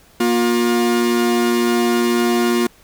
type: tone pair together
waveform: 45% pulse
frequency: 236.8 / 356.2 Hz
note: A#3 / F4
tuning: +27 / +34 cents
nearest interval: perfect fifth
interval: 707 cents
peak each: -17 dBFS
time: 0.2-2.67 s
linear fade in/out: 5 ms
effects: pink hiss -50 dBFS RMS until 2.83 s